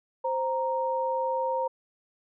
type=tone pair together; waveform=sine; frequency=523.2 / 932.3 Hz; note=C5 / A#5; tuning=0 / 0 cents; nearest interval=minor seventh; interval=1000 cents; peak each=-28 dBFS; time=0.24-1.68 s; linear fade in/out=10 ms; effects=none